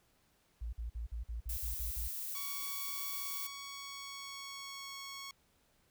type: tone bursts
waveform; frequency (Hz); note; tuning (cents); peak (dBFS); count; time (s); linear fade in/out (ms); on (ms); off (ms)
sine; 57.2; A#1; -32; -37; 9; 0.61-2.082; 10; 120; 49
type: noise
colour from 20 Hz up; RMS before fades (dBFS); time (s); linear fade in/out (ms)
violet; -41; 1.49-3.47; 5
type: tone with pitch glide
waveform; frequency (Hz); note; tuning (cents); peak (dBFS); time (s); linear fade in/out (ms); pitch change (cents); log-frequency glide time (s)
10% pulse; 1122 to 1104; C#6 to C#6; +21 to -7; -36; 2.35-5.31; 2; -28; 3.21-4.95
effects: pink hiss -72 dBFS RMS until 5.9 s